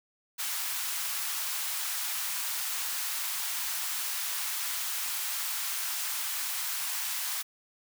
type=high-pass noise; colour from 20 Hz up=white; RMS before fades=-33 dBFS; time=0.38-7.43 s; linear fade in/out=20 ms; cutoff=850 Hz; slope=24 dB/octave; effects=none